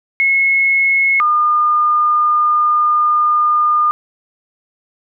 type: tone pair in turn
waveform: sine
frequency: 2179 / 1212.7 Hz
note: C#7 / D#6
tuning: -30 / -45 cents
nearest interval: minor seventh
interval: 1015 cents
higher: first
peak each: -10 dBFS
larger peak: neither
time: 0.2-1.2 / 1.2-3.91 s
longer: second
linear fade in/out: 0 ms
effects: none